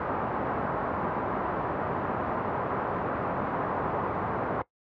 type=low-pass noise; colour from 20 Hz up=white; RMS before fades=-30 dBFS; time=0-4.62 s; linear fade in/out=2 ms; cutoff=1200 Hz; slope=24 dB/octave; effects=noise-tail reverb RT60 0.1 s tail -18 dB re dry + high-pass 80 Hz 12 dB/octave